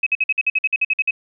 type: tone bursts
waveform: sine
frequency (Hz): 2555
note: D#7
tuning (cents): +45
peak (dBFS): -14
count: 13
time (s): 0.03-1.109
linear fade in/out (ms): 5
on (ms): 35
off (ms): 52
effects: none